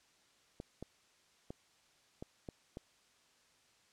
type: clicks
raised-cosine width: 2 ms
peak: -30 dBFS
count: 6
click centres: 0.601 / 0.826 / 1.505 / 2.225 / 2.488 / 2.771 s
effects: white hiss -69 dBFS RMS until 3.92 s + low-pass 7000 Hz 12 dB/octave